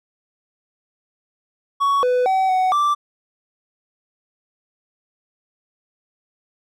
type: tone with pitch steps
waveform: triangle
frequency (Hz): 1118 / 498.5 / 761 / 746 / 1172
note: C#6 / B4 / F#5 / F#5 / D6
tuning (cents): +14 / +16 / +48 / +14 / -4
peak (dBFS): -13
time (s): 1.8-2.95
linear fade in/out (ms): 20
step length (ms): 230
effects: none